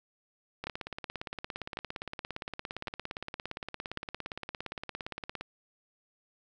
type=two click trains; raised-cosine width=0.3 ms; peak=-21 / -19 dBFS; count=84 / 4; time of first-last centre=0.64-5.41 / 0.67-3.974 s; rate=17.4 / 0.908 Hz; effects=none